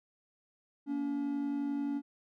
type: tone pair together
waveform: triangle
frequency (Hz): 233.1 / 284.5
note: A#3 / C#4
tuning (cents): 0 / +45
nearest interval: minor third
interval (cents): 345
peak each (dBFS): -38 / -30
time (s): 0.86-2.02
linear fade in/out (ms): 50
effects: none